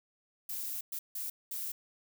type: noise bursts at uneven times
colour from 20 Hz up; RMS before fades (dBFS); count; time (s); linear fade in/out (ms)
violet; -38; 4; 0.49-0.81 / 0.92-0.99 / 1.15-1.3 / 1.51-1.72; 5
effects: none